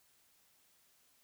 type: silence
effects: white hiss -70 dBFS RMS until 1.23 s